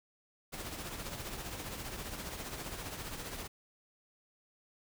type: noise with tremolo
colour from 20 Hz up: pink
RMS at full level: -40 dBFS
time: 0.52-3.48 s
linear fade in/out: 20 ms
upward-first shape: triangle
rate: 15 Hz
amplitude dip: 55%
effects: none